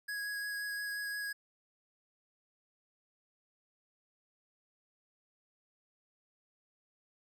square tone with vibrato, 1661.2 Hz, G#6, in tune, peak -37 dBFS, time 0.08-1.33 s, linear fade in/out 10 ms, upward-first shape sine, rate 5.7 Hz, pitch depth 10 cents each way, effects none

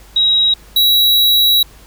sine / square tone pair in turn, 3830 / 3883 Hz, A#7 / B7, +46 / -30 cents, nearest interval unison, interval 24 cents, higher second, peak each -9 dBFS, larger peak neither, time 0.16-0.54 / 0.76-1.63 s, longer second, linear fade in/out 5 ms, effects added 50 Hz sine -41 dBFS peak until 1.86 s + pink hiss -44 dBFS RMS until 1.86 s

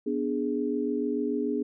sine chord, G# diminished, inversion first, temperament equal, 246.9 / 293.7 / 415.3 Hz, B3 / D4 / G#4, 0 / 0 / 0 cents, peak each -30 dBFS, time 0.06-1.63 s, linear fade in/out 10 ms, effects none

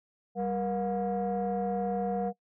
sine tone cluster, 194.9 / 475.9 / 719 Hz, G3 / A#4 / F#5, -10 / +36 / -50 cents, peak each -31 dBFS, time 0.35-2.33 s, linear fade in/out 50 ms, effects noise-tail reverb RT60 0.1 s tail -23 dB re dry + tanh soft clip ceiling -23 dBFS

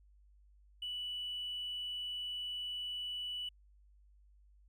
triangle tone, 2960 Hz, F#7, in tune, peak -35 dBFS, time 0.82-3.49 s, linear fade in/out 5 ms, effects tanh soft clip ceiling -35 dBFS + added 50 Hz sine -61 dBFS peak until 4.68 s

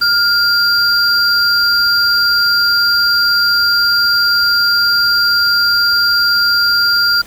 triangle tone pair together, 1409 / 4745 Hz, F6 / D8, +15 / +17 cents, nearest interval octave + major sixth, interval 2102 cents, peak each -11 dBFS, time 0.01-7.22 s, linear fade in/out 10 ms, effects pink hiss -38 dBFS RMS until 7.26 s

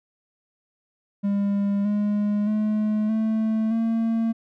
triangle tone with pitch steps, 201 / 207.1 / 213.4 / 220 / 226.7 Hz, G3 / G#3 / G#3 / A3 / A#3, +44 / -5 / +47 / 0 / -48 cents, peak -18 dBFS, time 1.23-4.33 s, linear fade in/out 20 ms, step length 620 ms, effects none

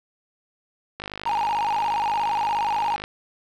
click train, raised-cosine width 0.3 ms, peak -16 dBFS, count 105, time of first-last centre 1-3.039 s, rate 51 Hz
triangle tone with vibrato, 880 Hz, A5, in tune, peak -19 dBFS, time 1.26-2.96 s, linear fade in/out 2 ms, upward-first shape square, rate 17 Hz, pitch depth 98 cents each way
effects none

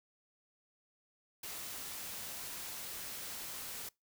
white noise, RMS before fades -44 dBFS, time 1.43-3.89 s, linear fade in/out 5 ms, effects noise-tail reverb RT60 0.2 s tail -24 dB re dry

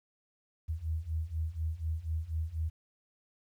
sine beating tone pair, 77.78 / 81.88 Hz, D#2 / E2, 0 / -11 cents, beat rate 4.1 Hz, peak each -36 / -34 dBFS, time 0.68-2.7 s, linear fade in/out 20 ms, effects 11-bit

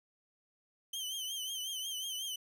sawtooth tone with vibrato, 3100 Hz, G7, 20 cents flat, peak -34 dBFS, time 0.93-2.36 s, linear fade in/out 5 ms, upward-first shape triangle, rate 5.5 Hz, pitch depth 88 cents each way, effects none

